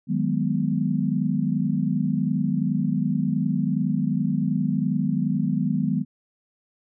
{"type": "chord", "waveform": "sine", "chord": "G# minor seventh", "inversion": "second", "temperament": "equal", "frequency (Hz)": [155.56, 185, 207.7, 246.9], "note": ["D#3", "F#3", "G#3", "B3"], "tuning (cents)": [0, 0, 0, 0], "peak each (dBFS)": -26, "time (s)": [0.07, 6.05], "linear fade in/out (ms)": 50, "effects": []}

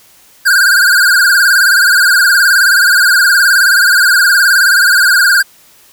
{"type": "tone with vibrato", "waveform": "square", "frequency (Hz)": 1517, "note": "F#6", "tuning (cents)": 43, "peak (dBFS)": -6, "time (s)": [0.45, 5.43], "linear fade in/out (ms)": 20, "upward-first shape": "sine", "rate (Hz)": 19, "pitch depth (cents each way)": 110, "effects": ["white hiss -44 dBFS RMS until 5.92 s"]}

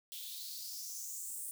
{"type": "noise with high-pass filter sweep", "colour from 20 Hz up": "blue", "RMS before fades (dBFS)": -44, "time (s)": [0.12, 1.51], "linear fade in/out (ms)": 0, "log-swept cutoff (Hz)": [3200, 9200], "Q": 4.4, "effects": []}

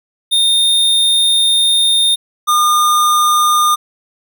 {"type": "tone pair in turn", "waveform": "square", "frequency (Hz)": [3651, 1212.8], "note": ["A#7", "D#6"], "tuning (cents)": [-37, -45], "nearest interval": "octave + perfect fifth", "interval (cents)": 1908, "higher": "first", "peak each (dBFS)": -10, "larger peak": "neither", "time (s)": [[0.31, 2.16], [2.47, 3.76]], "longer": "first", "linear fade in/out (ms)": 20, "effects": []}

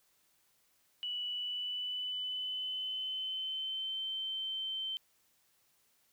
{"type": "tone with pitch glide", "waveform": "sine", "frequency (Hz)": [2953, 3100], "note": ["F#7", "G7"], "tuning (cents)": [-4, -20], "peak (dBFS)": -35, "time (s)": [1.03, 4.97], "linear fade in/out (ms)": 0, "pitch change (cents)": 84, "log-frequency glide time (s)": [1.27, 4.07], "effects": ["white hiss -72 dBFS RMS until 6.12 s"]}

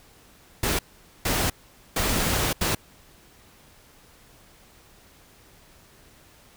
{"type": "noise bursts at uneven times", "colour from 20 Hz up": "pink", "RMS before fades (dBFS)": -24, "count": 4, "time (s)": [[0.63, 0.79], [1.25, 1.5], [1.96, 2.53], [2.61, 2.75]], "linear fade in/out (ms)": 5, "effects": ["pink hiss -54 dBFS RMS until 6.56 s"]}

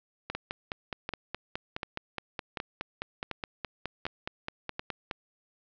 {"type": "two click trains", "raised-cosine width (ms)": 0.3, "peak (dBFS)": [-17, -17], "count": [7, 24], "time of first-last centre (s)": [[0.35, 4.794], [0.3, 5.112]], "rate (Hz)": [1.35, 4.78], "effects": ["low-pass 5000 Hz 12 dB/octave"]}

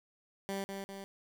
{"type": "tone with echo", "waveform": "15% pulse", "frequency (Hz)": 196, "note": "G3", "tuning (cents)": 0, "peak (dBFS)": -29, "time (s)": [0.49, 0.64], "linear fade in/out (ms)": 0, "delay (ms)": 200, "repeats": 2, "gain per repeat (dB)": -4, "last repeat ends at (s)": 1.04, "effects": ["10-bit"]}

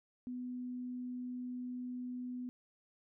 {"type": "tone", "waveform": "sine", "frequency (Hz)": 248.9, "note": "B3", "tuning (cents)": 14, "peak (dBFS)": -39, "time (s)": [0.27, 2.49], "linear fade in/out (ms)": 0, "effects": []}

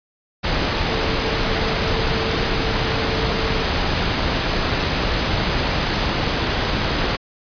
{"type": "tone in noise", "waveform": "sine", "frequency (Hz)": 446.4, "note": "A4", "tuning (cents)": 25, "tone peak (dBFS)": -28, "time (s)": [0.89, 3.65], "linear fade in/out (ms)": 20, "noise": "pink", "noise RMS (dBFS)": -20, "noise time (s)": [0.43, 7.17], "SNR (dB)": -11, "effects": ["resampled to 11025 Hz"]}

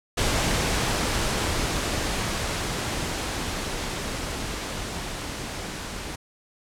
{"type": "noise with level ramp", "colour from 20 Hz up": "pink", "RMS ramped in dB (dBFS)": [-23, -34], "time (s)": [0.17, 6.16], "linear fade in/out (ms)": 10, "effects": ["low-pass 9000 Hz 12 dB/octave"]}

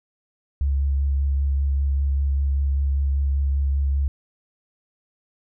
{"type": "tone with vibrato", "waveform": "sine", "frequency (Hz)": 69.3, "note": "C#2", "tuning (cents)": 0, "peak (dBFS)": -18, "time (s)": [0.61, 4.08], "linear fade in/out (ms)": 0, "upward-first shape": "sine", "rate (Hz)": 5.1, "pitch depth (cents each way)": 17, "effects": []}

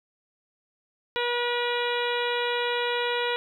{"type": "harmonic tone", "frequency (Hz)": 482.4, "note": "B4", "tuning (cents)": -41, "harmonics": [1, 2, 3, 4, 5, 6, 7, 8], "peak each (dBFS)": [-28, -31, -33, -34, -35, -36, -36, -37], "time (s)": [1.16, 3.36], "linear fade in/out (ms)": 0, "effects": ["10-bit"]}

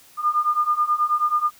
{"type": "beating tone pair", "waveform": "sine", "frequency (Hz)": [1206, 1215.3], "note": ["D6", "D#6"], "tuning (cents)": [46, -41], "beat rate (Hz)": 9.3, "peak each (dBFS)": [-22, -20], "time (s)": [0.17, 1.51], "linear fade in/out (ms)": 50, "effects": ["white hiss -51 dBFS RMS until 1.59 s"]}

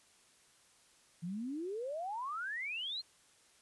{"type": "exponential sweep", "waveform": "sine", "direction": "up", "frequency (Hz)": [162.6, 4300], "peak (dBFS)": -37, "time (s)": [1.22, 3.02], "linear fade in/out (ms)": 20, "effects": ["white hiss -66 dBFS RMS until 3.61 s", "resampled to 24000 Hz"]}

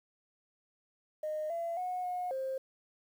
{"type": "tone with pitch steps", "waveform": "sine", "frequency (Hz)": [615, 676, 729, 722, 529], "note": ["D#5", "E5", "F#5", "F#5", "C5"], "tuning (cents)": [-20, 43, -26, -43, 19], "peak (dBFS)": -32, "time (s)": [1.23, 2.58], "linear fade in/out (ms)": 5, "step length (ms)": 270, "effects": ["tanh soft clip ceiling -29 dBFS", "10-bit"]}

